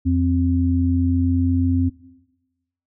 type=tone pair together; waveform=sine; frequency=87.31 / 261.6 Hz; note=F2 / C4; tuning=0 / 0 cents; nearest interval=octave + perfect fifth; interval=1900 cents; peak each=-18 dBFS; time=0.05-1.9 s; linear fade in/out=20 ms; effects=noise-tail reverb RT60 1.0 s tail -19 dB re dry